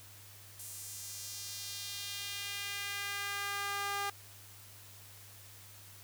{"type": "tone with high-pass filter sweep", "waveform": "sawtooth", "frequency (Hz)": 402.3, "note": "G4", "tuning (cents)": 45, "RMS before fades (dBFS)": -40, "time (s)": [0.59, 4.1], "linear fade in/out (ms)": 5, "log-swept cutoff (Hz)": [8900, 940], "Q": 1.4, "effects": ["added 100 Hz sine -57 dBFS peak until 6.03 s", "white hiss -55 dBFS RMS until 6.03 s"]}